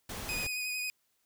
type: noise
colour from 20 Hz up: pink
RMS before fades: -40 dBFS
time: 0.09-0.47 s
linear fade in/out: 5 ms
type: tone with vibrato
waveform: sawtooth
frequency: 2489 Hz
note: D#7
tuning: in tune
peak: -30 dBFS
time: 0.29-0.9 s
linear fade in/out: 0 ms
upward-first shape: sine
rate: 11 Hz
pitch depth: 20 cents each way
effects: white hiss -75 dBFS RMS until 1.25 s